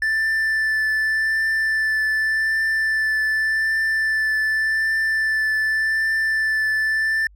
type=tone with vibrato; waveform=triangle; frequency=1763 Hz; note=A6; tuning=3 cents sharp; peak=-16 dBFS; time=0.02-7.27 s; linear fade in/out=2 ms; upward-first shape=triangle; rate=0.86 Hz; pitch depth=14 cents each way; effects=added 50 Hz sine -46 dBFS peak until 7.35 s